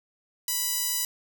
sawtooth tone with high-pass filter, 987.8 Hz, B5, in tune, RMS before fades -28 dBFS, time 0.48-1.05 s, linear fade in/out 2 ms, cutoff 6300 Hz, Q 0.58, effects none

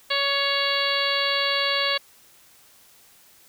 harmonic tone with a mistuned harmonic, 560 Hz, C#5, 18 cents sharp, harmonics 1 / 2 / 3 / 4 / 5 / 6 / 7 / 8, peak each -29 / -29 / -29 / -29 / -29 / -29 / -29 / -29 dBFS, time 0.1-1.98 s, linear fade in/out 10 ms, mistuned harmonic 4, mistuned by -24 cents, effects white hiss -54 dBFS RMS until 3.48 s

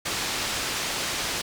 white low-pass noise, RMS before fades -29 dBFS, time 0.05-1.42 s, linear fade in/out 10 ms, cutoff 5700 Hz, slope 12 dB/octave, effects none

